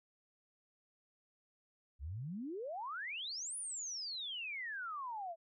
sine exponential two-way sweep, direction up then down, 62.3 to 10000 to 642 Hz, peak -40 dBFS, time 1.99-5.36 s, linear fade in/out 50 ms, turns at 3.57 s, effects none

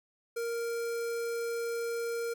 square tone with notch filter, 466.2 Hz, A#4, in tune, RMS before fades -34 dBFS, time 0.36-2.34 s, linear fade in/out 10 ms, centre 3100 Hz, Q 1.8, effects none

